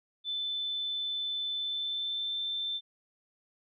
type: tone with pitch glide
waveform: sine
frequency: 3520 to 3553 Hz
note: A7 to A7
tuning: 0 to +16 cents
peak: -31 dBFS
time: 0.24-2.81 s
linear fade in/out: 50 ms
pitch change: +16 cents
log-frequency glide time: 1.56-2.4 s
effects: none